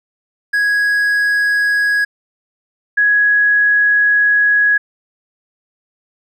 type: tone pair in turn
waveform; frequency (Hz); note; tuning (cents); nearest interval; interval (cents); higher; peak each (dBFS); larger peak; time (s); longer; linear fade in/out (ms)
triangle / sine; 1661.2 / 1669.5; G#6 / G#6; 0 / +9; unison; 9; second; -10 / -9; second; 0.53-2.05 / 2.97-4.78; second; 10
effects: none